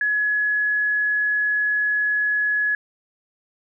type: tone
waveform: sine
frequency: 1691 Hz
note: G#6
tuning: 31 cents sharp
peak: -18 dBFS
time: 0.01-2.75 s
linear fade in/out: 2 ms
effects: none